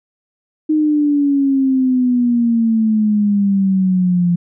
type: exponential sweep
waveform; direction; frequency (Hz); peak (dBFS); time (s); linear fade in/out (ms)
sine; down; 311.1 to 172.6; -11; 0.69-4.36; 10
effects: none